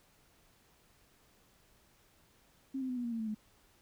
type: tone with pitch steps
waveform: sine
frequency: 268 / 259.5 / 251.2 / 243.2 / 235.5 / 228 / 220.7 / 213.7 Hz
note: C4 / C4 / B3 / B3 / A#3 / A#3 / A3 / G#3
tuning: +42 / -14 / +30 / -26 / +18 / -38 / +5 / +50 cents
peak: -34 dBFS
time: 2.74-3.348 s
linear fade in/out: 10 ms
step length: 76 ms
effects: pink hiss -67 dBFS RMS until 3.81 s